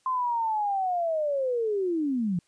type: linear sweep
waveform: sine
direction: down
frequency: 1046.5 to 165.4 Hz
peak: -24 dBFS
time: 0.06-2.39 s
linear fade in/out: 2 ms
effects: white hiss -68 dBFS RMS until 2.47 s + resampled to 22050 Hz